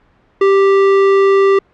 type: tone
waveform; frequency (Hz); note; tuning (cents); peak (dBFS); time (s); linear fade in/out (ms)
square; 392; G4; 0; -8; 0.41-1.59; 5
effects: pink hiss -53 dBFS RMS until 1.73 s + low-pass 2000 Hz 12 dB/octave